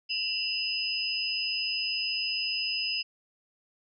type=tone cluster; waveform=sine; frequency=2707 / 2921 / 5020 Hz; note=E7 / F#7 / D#8; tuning=+45 / -23 / +15 cents; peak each=-33 / -36 / -30 dBFS; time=0.09-3.03 s; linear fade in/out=20 ms; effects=none